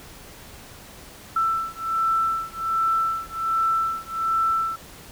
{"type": "beating tone pair", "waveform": "sine", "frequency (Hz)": [1330, 1331.3], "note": ["E6", "E6"], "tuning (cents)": [15, 17], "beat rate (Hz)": 1.3, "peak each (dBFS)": -24, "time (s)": [1.36, 4.76], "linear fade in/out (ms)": 5, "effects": ["pink hiss -44 dBFS RMS until 5.11 s"]}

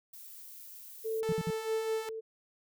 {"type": "noise", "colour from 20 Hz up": "violet", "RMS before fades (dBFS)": -49, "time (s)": [0.13, 1.21], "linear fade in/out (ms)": 5}
{"type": "tone with tremolo", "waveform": "sine", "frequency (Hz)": 444.9, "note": "A4", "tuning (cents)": 19, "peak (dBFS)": -30, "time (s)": [1.04, 2.21], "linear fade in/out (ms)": 20, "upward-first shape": "sine", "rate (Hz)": 1.6, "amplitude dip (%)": 55}
{"type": "tone", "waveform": "sawtooth", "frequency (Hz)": 440, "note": "A4", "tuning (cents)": 0, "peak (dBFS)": -33, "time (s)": [1.23, 2.09], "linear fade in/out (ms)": 0}
{"type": "tone bursts", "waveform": "sine", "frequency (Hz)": 170, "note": "F3", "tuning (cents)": -46, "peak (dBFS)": -30, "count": 3, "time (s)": [1.29, 1.502], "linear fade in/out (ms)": 0, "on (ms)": 32, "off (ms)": 58}
{"effects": []}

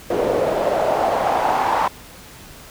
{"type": "noise with band-pass filter sweep", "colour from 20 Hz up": "pink", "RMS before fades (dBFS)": -19, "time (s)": [0.1, 1.88], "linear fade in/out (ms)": 5, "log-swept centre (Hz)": [480, 960], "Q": 3.9, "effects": ["pink hiss -41 dBFS RMS until 2.7 s"]}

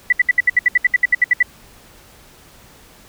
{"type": "tone bursts", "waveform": "sine", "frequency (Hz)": 1975.5, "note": "B6", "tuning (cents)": 0, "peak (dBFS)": -8, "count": 15, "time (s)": [0.1, 1.428], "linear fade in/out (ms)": 5, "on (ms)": 26, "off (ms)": 67, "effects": ["pink hiss -46 dBFS RMS until 3.08 s"]}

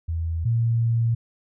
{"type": "tone pair in turn", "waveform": "sine", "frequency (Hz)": [82.41, 115.76], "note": ["E2", "A#2"], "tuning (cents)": [0, -12], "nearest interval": "tritone", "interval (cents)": 588, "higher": "second", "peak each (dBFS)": [-23, -18], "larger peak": "second", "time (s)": [[0.08, 0.45], [0.45, 1.15]], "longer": "second", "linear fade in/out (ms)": 10, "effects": []}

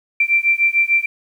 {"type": "beating tone pair", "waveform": "sine", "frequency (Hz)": [2349, 2355.7], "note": ["D7", "D7"], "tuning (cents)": [0, 5], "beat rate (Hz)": 6.7, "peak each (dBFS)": -16, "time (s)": [0.2, 1.06], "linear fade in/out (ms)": 5, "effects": ["8-bit"]}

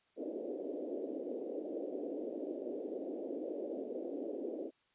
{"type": "band-pass noise", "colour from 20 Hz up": "pink", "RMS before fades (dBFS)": -41, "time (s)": [0.16, 4.71], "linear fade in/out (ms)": 50, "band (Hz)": [270, 580], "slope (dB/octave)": 48, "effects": ["white hiss -74 dBFS RMS until 4.94 s", "resampled to 8000 Hz"]}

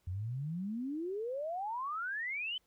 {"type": "exponential sweep", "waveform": "sine", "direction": "up", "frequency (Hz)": [85.9, 3106], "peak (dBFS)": -35, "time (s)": [0.07, 2.58], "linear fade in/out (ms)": 5, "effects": ["pink hiss -75 dBFS RMS until 2.66 s"]}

